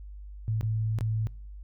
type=tone with dropouts; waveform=sine; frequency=110 Hz; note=A2; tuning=in tune; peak=-25 dBFS; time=0.48-1.27 s; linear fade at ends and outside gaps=0 ms; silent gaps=0.61-0.63 / 0.987-1.009 s; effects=noise-tail reverb RT60 0.6 s tail -25 dB re dry + added 50 Hz sine -40 dBFS peak until 1.63 s